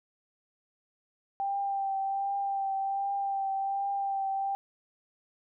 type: tone with vibrato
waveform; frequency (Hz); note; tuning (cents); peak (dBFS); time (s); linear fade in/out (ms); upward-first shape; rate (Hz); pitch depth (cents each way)
sine; 787; G5; +7; -28; 1.4-4.55; 0; triangle; 1.3; 24
effects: none